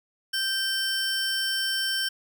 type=tone cluster; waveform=square; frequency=1567 / 3086 / 5420 Hz; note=G6 / G7 / E8; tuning=-1 / -28 / +47 cents; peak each=-30 dBFS; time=0.33-2.09 s; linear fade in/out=10 ms; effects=none